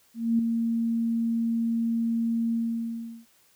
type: tone with ADSR envelope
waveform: sine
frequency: 230 Hz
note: A#3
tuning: 23 cents flat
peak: -18 dBFS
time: 0.14-3.26 s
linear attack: 250 ms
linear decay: 3 ms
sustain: -5 dB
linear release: 730 ms
effects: white hiss -62 dBFS RMS until 3.55 s